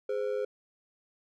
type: ring-modulated tone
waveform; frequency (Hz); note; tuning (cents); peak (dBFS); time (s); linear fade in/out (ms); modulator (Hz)
triangle; 466.2; A#4; 0; -24; 0.09-0.45; 5; 50.3
effects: none